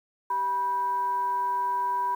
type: tone with frequency modulation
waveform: sine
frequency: 978 Hz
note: B5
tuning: 17 cents flat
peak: -24 dBFS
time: 0.3-2.15 s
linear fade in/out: 5 ms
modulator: 588 Hz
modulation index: 0.23
effects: 9-bit